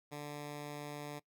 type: tone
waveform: 10% pulse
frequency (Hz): 146.83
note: D3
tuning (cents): 0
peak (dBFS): -34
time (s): 0.11-1.2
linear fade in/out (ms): 20
effects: noise-tail reverb RT60 0.1 s tail -21 dB re dry